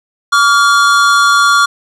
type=tone pair together; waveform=square; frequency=1144.3 / 1402 Hz; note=D6 / F6; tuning=-45 / +6 cents; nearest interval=major third; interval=351 cents; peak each=-10 dBFS; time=0.32-1.66 s; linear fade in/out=10 ms; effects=low-pass 8000 Hz 12 dB/octave